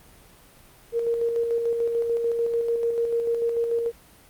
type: tone with tremolo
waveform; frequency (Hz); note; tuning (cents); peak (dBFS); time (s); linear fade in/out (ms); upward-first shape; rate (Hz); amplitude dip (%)
sine; 466.2; A#4; 0; -20; 0.92-3.92; 50; square; 6.8; 35
effects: pink hiss -52 dBFS RMS until 4.29 s + Opus 32 kbps